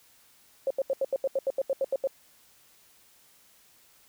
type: tone bursts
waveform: sine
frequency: 539 Hz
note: C#5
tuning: 49 cents flat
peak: -23 dBFS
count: 13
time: 0.67-2.073 s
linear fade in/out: 2 ms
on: 35 ms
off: 79 ms
effects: white hiss -60 dBFS RMS until 4.08 s